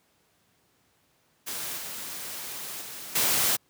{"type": "noise with level steps", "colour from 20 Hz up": "white", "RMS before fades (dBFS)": [-34, -37, -40, -24], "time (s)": [1.46, 3.57], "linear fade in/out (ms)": 20, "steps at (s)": [1.77, 2.81, 3.15], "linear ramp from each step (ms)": 10, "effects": ["pink hiss -67 dBFS RMS until 3.69 s", "high-pass 100 Hz 12 dB/octave"]}